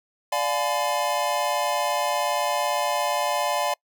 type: chord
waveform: square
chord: D diminished seventh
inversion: none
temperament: just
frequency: 587.3 / 704.8 / 845.8 / 1014.9 Hz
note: D5 / F5 / Ab5 / Cb6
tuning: 0 / +16 / +31 / +47 cents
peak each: -28 / -29 / -29 / -29 dBFS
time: 0.32-3.74 s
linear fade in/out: 5 ms
effects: noise-tail reverb RT60 0.1 s tail -26 dB re dry